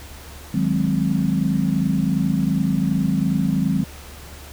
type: chord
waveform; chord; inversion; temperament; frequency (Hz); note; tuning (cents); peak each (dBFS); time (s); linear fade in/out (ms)
sine; Ab dominant seventh; second; equal; 155.56 / 185 / 207.7 / 261.6; Eb3 / Gb3 / Ab3 / C4; 0 / 0 / 0 / 0; -23 / -21 / -23 / -24; 0.54-3.84; 5
effects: added 72 Hz sine -39 dBFS peak until 4.52 s + pink hiss -41 dBFS RMS until 4.52 s